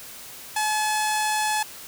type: tone with low-pass filter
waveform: sawtooth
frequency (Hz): 856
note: A5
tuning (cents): -48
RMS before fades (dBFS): -24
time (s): 0.56-1.63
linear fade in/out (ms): 5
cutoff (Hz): 9600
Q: 2
effects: white hiss -41 dBFS RMS until 1.87 s